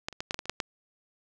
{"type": "clicks", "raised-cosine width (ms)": 0.2, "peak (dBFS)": [-14, -27, -16, -13, -15, -17, -26, -10, -11], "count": 9, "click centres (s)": [0.085, 0.127, 0.205, 0.309, 0.344, 0.391, 0.456, 0.496, 0.602], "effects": []}